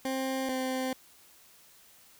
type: tone pair in turn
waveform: 20% pulse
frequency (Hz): 264.1 / 259.7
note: C4 / C4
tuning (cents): +16 / -13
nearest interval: unison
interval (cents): 29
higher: first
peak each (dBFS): -25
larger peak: neither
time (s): 0.05-0.49 / 0.49-0.93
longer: neither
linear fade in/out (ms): 2
effects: white hiss -58 dBFS RMS until 2.19 s